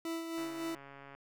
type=tone with tremolo; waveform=40% pulse; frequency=329.6 Hz; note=E4; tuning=in tune; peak=-34 dBFS; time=0.05-0.75 s; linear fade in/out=2 ms; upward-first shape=sine; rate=3.6 Hz; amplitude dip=45%
type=click train; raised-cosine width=0.5 ms; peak=-36 dBFS; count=108; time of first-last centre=0.38-1.15 s; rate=139 Hz
effects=none